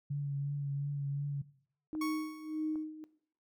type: tone with vibrato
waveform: sine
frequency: 141.8 Hz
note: C#3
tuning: 40 cents sharp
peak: -32 dBFS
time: 0.1-1.42 s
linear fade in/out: 10 ms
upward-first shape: triangle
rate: 2.8 Hz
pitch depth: 27 cents each way
type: tone with tremolo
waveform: sine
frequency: 310.6 Hz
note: D#4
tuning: 3 cents flat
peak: -32 dBFS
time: 1.93-3.04 s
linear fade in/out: 0 ms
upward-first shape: sine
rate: 1.7 Hz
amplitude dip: 85%
type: clicks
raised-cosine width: 1 ms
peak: -34 / -39 dBFS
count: 2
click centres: 1.951 / 2.757 s
type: tone with exponential decay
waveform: 30% pulse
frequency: 1108.7 Hz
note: C#6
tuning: in tune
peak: -33 dBFS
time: 2.01-2.84 s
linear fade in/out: 5 ms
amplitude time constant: 180 ms
effects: noise-tail reverb RT60 0.6 s tail -18 dB re dry